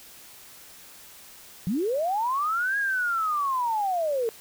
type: linear two-way sweep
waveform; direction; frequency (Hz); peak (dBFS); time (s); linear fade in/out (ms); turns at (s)
sine; up then down; 162 to 1661.2 to 438; -23; 1.67-4.29; 0; 2.78
effects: white hiss -48 dBFS RMS until 4.4 s